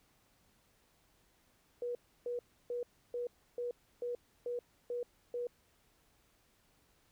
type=tone bursts; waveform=sine; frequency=484.1 Hz; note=B4; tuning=35 cents flat; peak=-35 dBFS; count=9; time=1.82-5.47 s; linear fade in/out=2 ms; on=130 ms; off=310 ms; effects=pink hiss -71 dBFS RMS until 7.11 s